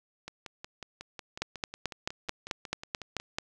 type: two click trains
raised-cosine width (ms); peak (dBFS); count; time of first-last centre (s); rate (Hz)
0.2; -23 / -13; 17 / 10; 0.28-3.2 / 1.42-3.385; 5.48 / 4.58
effects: none